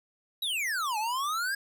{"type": "exponential two-way sweep", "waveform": "square", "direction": "down then up", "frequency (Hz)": [3964, 830.6, 1664], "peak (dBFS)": -29, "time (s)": [0.42, 1.55], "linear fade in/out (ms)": 5, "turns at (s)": 0.98, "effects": []}